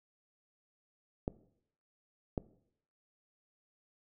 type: clicks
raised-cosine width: 2 ms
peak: -19 dBFS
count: 2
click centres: 1.279 / 2.378 s
effects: noise-tail reverb RT60 0.7 s tail -19 dB re dry